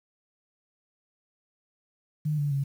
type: tone with pitch steps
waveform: sine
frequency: 151.6 / 145.01 / 138.7 Hz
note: D#3 / D3 / C#3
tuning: -45 / -22 / +1 cents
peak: -24 dBFS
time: 2.25-2.64 s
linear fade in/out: 10 ms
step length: 130 ms
effects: 9-bit